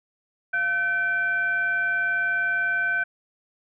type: tone with frequency modulation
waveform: sine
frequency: 1527 Hz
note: G6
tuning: 46 cents flat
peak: -21 dBFS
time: 0.53-3.04 s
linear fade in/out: 10 ms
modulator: 831 Hz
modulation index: 0.4
effects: none